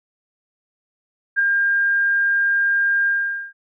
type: tone with ADSR envelope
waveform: sine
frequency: 1605 Hz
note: G6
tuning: 40 cents sharp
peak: -12 dBFS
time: 1.36-3.53 s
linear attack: 32 ms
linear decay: 9 ms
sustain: -3 dB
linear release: 460 ms
effects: none